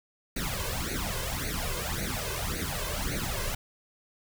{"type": "noise with flanger", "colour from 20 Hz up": "pink", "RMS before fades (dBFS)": -32, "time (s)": [0.36, 3.55], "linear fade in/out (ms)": 5, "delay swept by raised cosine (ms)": [0.47, 1.97], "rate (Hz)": 1.8, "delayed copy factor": 0.85, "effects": []}